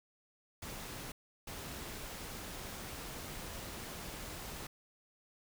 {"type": "noise bursts at uneven times", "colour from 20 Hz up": "pink", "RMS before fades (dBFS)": -45, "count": 2, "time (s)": [[0.62, 1.12], [1.47, 4.67]], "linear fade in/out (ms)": 5, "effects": []}